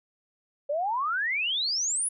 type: exponential sweep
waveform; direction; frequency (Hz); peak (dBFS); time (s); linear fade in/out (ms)
sine; up; 554.4 to 10548; -25; 0.69-2.09; 10
effects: none